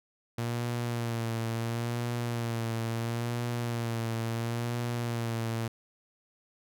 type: tone with vibrato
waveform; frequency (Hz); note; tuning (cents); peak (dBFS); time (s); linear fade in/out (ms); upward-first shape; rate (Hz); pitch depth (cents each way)
sawtooth; 116.9; A#2; +5; -26; 0.38-5.68; 5; sine; 0.73; 42
effects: none